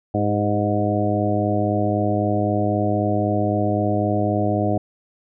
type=harmonic tone with a mistuned harmonic; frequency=103.83 Hz; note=G#2; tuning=in tune; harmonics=1 / 2 / 3 / 4 / 5 / 6 / 7; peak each=-23 / -25 / -24 / -29 / -29 / -25 / -26 dBFS; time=0.14-4.78 s; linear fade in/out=5 ms; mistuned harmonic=4; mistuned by=-35 cents; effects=none